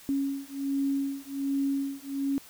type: beating tone pair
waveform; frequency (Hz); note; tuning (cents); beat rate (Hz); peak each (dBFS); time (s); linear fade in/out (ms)
sine; 275.5 / 276.8; C#4 / C#4; -11 / -2; 1.3; -30; 0.09-2.38; 0
effects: white hiss -51 dBFS RMS until 2.49 s